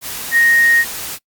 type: tone in noise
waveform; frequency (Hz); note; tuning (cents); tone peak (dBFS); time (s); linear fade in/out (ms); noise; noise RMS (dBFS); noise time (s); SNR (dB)
sine; 1864.7; A#6; 0; -9; 0.31-0.85; 50; white; -26; 0.01-1.19; +14
effects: noise-tail reverb RT60 0.1 s tail -24 dB re dry + Opus 48 kbps